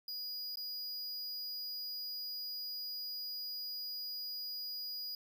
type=tone with dropouts; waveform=square; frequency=4900 Hz; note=D#8; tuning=27 cents flat; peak=-40 dBFS; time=0.08-5.15 s; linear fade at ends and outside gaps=2 ms; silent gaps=0.557-0.571 s; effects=none